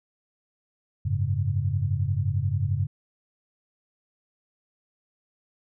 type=chord; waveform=sine; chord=F# suspended second; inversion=none; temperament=equal; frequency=92.5 / 103.83 / 138.59 Hz; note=F#2 / G#2 / C#3; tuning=0 / 0 / 0 cents; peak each=-27 / -26 / -28 dBFS; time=1.05-2.87 s; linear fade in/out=10 ms; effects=none